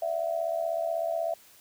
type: tone with amplitude modulation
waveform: sine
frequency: 663 Hz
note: E5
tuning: 10 cents sharp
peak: -23 dBFS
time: 0.02-1.34 s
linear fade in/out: 5 ms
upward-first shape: sine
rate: 76.2 Hz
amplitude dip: 80%
effects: white hiss -56 dBFS RMS until 1.6 s